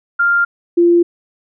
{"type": "tone pair in turn", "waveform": "sine", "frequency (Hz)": [1396.9, 344.7], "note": ["F6", "F4"], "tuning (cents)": [0, -23], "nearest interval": "2 octaves", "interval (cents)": 2423, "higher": "first", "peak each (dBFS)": [-10, -7], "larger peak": "second", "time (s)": [[0.19, 0.45], [0.77, 1.03]], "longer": "neither", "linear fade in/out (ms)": 10, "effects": []}